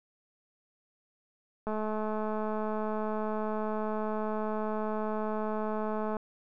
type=click train; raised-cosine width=1 ms; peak=-21 dBFS; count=968; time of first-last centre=1.67-6.168 s; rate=215 Hz; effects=none